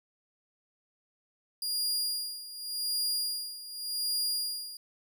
sawtooth tone with tremolo, 4835 Hz, D8, 50 cents sharp, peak -25 dBFS, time 1.62-4.77 s, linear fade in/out 2 ms, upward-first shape sine, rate 0.87 Hz, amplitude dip 80%, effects none

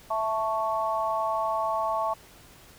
sine chord, A major, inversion second, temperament equal, 659.3 / 880 / 1108.7 Hz, E5 / A5 / C#6, 0 / 0 / 0 cents, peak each -29 dBFS, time 0.1-2.14 s, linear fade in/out 10 ms, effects pink hiss -52 dBFS RMS until 2.78 s

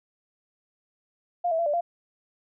sine tone with pitch steps, 702 / 651 / 678 / 588 / 690 Hz, F5 / E5 / E5 / D5 / F5, +9 / -22 / +49 / +2 / -21 cents, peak -22 dBFS, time 1.44-1.81 s, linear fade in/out 10 ms, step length 74 ms, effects none

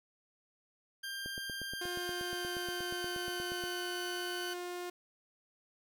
20% pulse tone with pitch glide, 1591 to 1509.5 Hz, G6 to F#6, +25 to +34 cents, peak -34 dBFS, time 1.03-4.54 s, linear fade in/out 10 ms, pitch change -91 cents, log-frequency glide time 1.75-3.87 s
click train, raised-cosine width 2 ms, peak -32 dBFS, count 21, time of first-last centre 1.26-3.638 s, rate 8.41 Hz
sawtooth tone, 355.3 Hz, F4, 30 cents sharp, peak -35 dBFS, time 1.81-4.9 s, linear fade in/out 5 ms
effects none

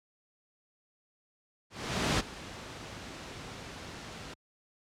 pink noise with ADSR envelope, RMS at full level -26 dBFS, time 1.7-4.34 s, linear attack 490 ms, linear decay 24 ms, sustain -17 dB, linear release 5 ms, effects high-pass 60 Hz 12 dB/octave + low-pass 6000 Hz 12 dB/octave

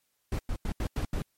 brown noise bursts at uneven times, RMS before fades -30 dBFS, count 6, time 0.32-0.39 / 0.49-0.56 / 0.65-0.72 / 0.8-0.87 / 0.96-1.05 / 1.13-1.22 s, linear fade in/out 2 ms, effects white hiss -75 dBFS RMS until 1.37 s + MP3 64 kbps

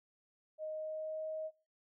sine tone with pitch glide, 622.3 to 628.8 Hz, D#5 to D#5, 0 to +18 cents, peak -38 dBFS, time 0.58-1.51 s, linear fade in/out 50 ms, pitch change +18 cents, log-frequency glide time 0.71-1.27 s, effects noise-tail reverb RT60 0.3 s tail -19 dB re dry

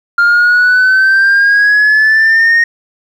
sine exponential sweep, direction up, 1396.9 to 1864 Hz, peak -3 dBFS, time 0.18-2.64 s, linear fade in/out 5 ms, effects tanh soft clip ceiling -4 dBFS + 7-bit

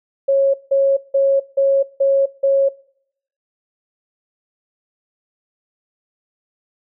sine tone bursts, 548 Hz, C#5, 20 cents flat, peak -11 dBFS, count 6, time 0.28-2.69 s, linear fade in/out 10 ms, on 260 ms, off 170 ms, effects noise-tail reverb RT60 0.7 s tail -23 dB re dry

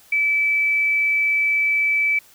sine tone, 2308 Hz, D7, 31 cents flat, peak -16 dBFS, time 0.12-2.19 s, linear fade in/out 5 ms, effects white hiss -51 dBFS RMS until 2.34 s

